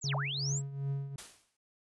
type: linear two-way sweep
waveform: sine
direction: down then up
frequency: 7902 to 554.4 to 7902 Hz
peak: -34 dBFS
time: 0.01-0.62 s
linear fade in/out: 50 ms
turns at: 0.15 s
type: tone with tremolo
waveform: triangle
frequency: 138.59 Hz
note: C#3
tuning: in tune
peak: -28 dBFS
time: 0.04-1.16 s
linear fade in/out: 2 ms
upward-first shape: triangle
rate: 2.6 Hz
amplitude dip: 75%
type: noise with exponential decay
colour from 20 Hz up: white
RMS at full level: -42 dBFS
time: 1.18-1.57 s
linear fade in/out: 5 ms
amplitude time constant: 83 ms
effects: resampled to 24000 Hz